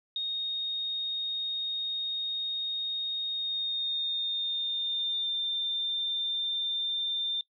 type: tone with pitch glide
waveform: sine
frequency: 3718 to 3589 Hz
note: A#7 to A7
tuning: -5 to +34 cents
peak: -28 dBFS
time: 0.16-7.41 s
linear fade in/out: 2 ms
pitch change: -61 cents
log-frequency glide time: 3.28-5.36 s
effects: noise-tail reverb RT60 0.1 s tail -18 dB re dry